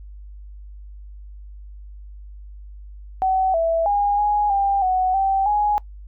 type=tone with pitch steps; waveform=sine; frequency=757 / 660 / 815 / 830 / 794 / 743 / 777 / 833 Hz; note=F#5 / E5 / G#5 / G#5 / G5 / F#5 / G5 / G#5; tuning=+39 / +2 / -33 / -1 / +22 / +7 / -16 / +5 cents; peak=-16 dBFS; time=3.22-5.78 s; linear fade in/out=0 ms; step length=320 ms; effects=noise-tail reverb RT60 0.1 s tail -22 dB re dry + added 50 Hz sine -36 dBFS peak until 6.07 s